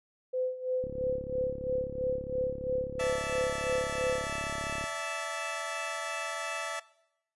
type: tone with tremolo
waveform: sine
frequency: 510 Hz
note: C5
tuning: 44 cents flat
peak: -27 dBFS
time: 0.33-4.26 s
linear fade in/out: 10 ms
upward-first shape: sine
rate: 3 Hz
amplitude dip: 80%
type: click train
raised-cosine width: 3 ms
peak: -28 dBFS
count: 141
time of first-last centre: 0.84-4.84 s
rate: 35 Hz
type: chord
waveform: 15% pulse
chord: D suspended second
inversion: none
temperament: equal with one note detuned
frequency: 577.9 / 659.3 / 880 Hz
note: D5 / E5 / A5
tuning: -28 / 0 / 0 cents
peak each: -34 / -29 / -34 dBFS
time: 2.99-6.8 s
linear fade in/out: 10 ms
effects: noise-tail reverb RT60 0.8 s tail -20 dB re dry + resampled to 24000 Hz